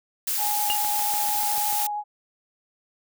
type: noise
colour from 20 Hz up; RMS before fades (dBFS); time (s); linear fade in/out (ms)
blue; -26; 0.27-1.87; 5
type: tone with vibrato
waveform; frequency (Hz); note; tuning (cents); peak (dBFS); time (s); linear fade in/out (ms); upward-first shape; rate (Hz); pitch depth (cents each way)
sine; 833; G#5; +5; -26; 0.37-2.04; 50; sine; 8.8; 9
type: click train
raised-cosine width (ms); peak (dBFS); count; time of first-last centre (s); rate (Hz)
0.5; -23; 8; 0.7-1.726; 6.82
type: tone with exponential decay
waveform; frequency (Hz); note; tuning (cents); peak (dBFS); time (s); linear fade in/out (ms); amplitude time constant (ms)
sine; 2838; F7; +27; -20; 0.7-0.82; 0; 25
effects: none